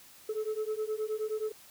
sine beating tone pair, 427.4 / 436.9 Hz, G#4 / A4, +50 / -12 cents, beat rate 9.5 Hz, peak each -32 / -32 dBFS, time 0.29-1.52 s, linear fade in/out 5 ms, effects tanh soft clip ceiling -28 dBFS + white hiss -55 dBFS RMS until 1.7 s

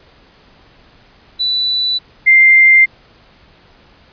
sine tone pair in turn, 3970 / 2096 Hz, B7 / C7, +8 / +2 cents, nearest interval major seventh, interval 1106 cents, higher first, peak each -13 / -4 dBFS, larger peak second, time 1.39-1.99 / 2.26-2.86 s, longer neither, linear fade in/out 20 ms, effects pink hiss -47 dBFS RMS until 4.12 s + resampled to 11025 Hz

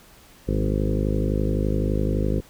harmonic tone with a mistuned harmonic, 51.8 Hz, G#1, 4 cents flat, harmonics 1 / 2 / 3 / 4 / 5 / 6 / 7 / 8 / 9 / 10, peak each -24 / -27 / -29 / -30 / -31 / -32 / -32 / -33 / -34 / -34 dBFS, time 0.47-2.41 s, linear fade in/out 20 ms, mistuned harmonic 4, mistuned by -28 cents, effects pink hiss -51 dBFS RMS until 2.49 s

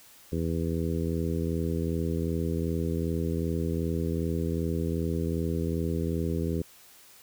harmonic tone, 82.6 Hz, E2, 4 cents sharp, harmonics 1 / 2 / 3 / 4 / 5 / 6, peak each -31 / -31 / -34 / -35 / -35 / -39 dBFS, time 0.32-6.62 s, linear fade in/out 5 ms, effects white hiss -54 dBFS RMS until 7.22 s

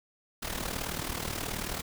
pink noise with amplitude modulation, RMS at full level -32 dBFS, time 0.42-1.82 s, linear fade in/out 10 ms, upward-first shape sine, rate 38.6 Hz, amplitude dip 70%, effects none

